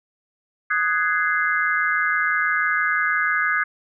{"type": "chord", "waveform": "sine", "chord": "Ab dominant seventh", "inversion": "second", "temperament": "just", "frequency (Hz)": [1245.9, 1495.1, 1661.2, 2077], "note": ["Eb6", "Gb6", "Ab6", "C7"], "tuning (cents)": [2, 18, 0, -13], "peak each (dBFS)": [-24, -24, -22, -26], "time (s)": [0.7, 3.64], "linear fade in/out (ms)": 10, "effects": []}